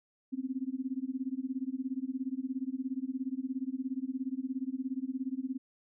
sine tone with tremolo, 261.6 Hz, C4, in tune, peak -29 dBFS, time 0.32-5.58 s, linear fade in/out 20 ms, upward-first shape sine, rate 17 Hz, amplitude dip 95%, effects none

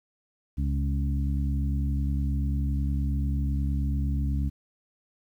harmonic tone with a mistuned harmonic, 69.9 Hz, C#2, 15 cents sharp, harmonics 1 / 2 / 3 / 4, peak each -25 / -31 / -35 / -37 dBFS, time 0.57-4.5 s, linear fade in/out 20 ms, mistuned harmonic 2, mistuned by -16 cents, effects 10-bit

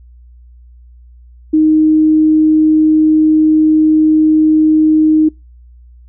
sine tone, 311.1 Hz, D#4, in tune, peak -6 dBFS, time 1.53-5.29 s, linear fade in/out 10 ms, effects noise-tail reverb RT60 0.2 s tail -24 dB re dry + added 60 Hz sine -37 dBFS peak until 6.08 s

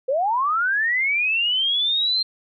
sine linear sweep, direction up, 493.9 to 4186 Hz, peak -18 dBFS, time 0.08-2.23 s, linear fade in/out 10 ms, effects none

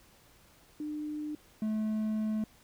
sine / triangle tone pair in turn, 301.1 / 216.2 Hz, D4 / A3, +43 / -30 cents, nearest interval tritone, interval 573 cents, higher first, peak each -34 / -27 dBFS, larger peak second, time 0.8-1.35 / 1.62-2.44 s, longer second, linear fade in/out 2 ms, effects pink hiss -61 dBFS RMS until 2.63 s

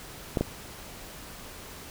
clicks, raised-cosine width 2 ms, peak -11 dBFS, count 2, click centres 0.372 / 0.41 s, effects pink hiss -44 dBFS RMS until 1.9 s

